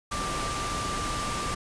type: tone in noise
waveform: sine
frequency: 1181 Hz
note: D6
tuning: 9 cents sharp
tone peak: -32 dBFS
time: 0.11-1.55 s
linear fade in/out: 10 ms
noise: pink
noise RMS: -32 dBFS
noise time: 0.11-1.55 s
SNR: -3 dB
effects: resampled to 22050 Hz